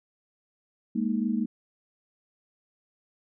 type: chord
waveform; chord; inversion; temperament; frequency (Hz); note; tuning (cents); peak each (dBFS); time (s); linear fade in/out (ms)
sine; Ab suspended second; none; equal; 207.7 / 233.1 / 311.1; Ab3 / Bb3 / Eb4; 0 / 0 / 0; -28 / -27 / -33; 0.95-1.46; 10
effects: none